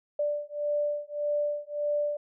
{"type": "beating tone pair", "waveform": "sine", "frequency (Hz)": [587.3, 589], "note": ["D5", "D5"], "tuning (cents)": [0, 5], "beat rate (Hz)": 1.7, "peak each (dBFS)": -30, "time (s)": [0.19, 2.17], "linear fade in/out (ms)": 5, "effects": []}